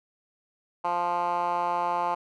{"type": "tone with band-pass filter", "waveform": "10% pulse", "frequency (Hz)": 174.61, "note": "F3", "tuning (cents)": 0, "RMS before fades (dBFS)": -27, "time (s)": [0.84, 2.15], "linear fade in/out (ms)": 10, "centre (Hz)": 930, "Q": 3.1, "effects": []}